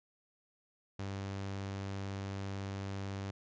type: tone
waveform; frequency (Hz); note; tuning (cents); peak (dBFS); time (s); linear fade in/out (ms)
sawtooth; 98; G2; 0; -34; 0.99-3.31; 5
effects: resampled to 16000 Hz